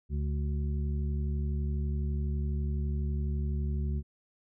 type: harmonic tone with a mistuned harmonic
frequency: 72 Hz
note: D2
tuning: 34 cents flat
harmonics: 1 / 2 / 3 / 5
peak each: -29 / -36 / -40 / -47 dBFS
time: 0.09-4.03 s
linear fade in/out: 50 ms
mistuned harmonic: 5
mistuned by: +45 cents
effects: none